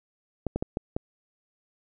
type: clicks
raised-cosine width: 2 ms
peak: -14 dBFS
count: 5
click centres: 0.467 / 0.56 / 0.625 / 0.771 / 0.965 s
effects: none